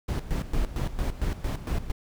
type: noise with tremolo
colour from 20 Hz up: brown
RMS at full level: -26 dBFS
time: 0.08-1.92 s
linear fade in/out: 10 ms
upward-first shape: square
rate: 4.4 Hz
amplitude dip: 75%
effects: none